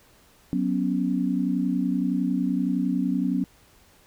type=chord; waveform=sine; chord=F# suspended fourth; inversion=none; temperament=just; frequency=185 / 246.7 / 277.5 Hz; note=F#3 / B3 / C#4; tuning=0 / -2 / +2 cents; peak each=-26 dBFS; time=0.53-3.44 s; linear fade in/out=0 ms; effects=pink hiss -57 dBFS RMS until 4.06 s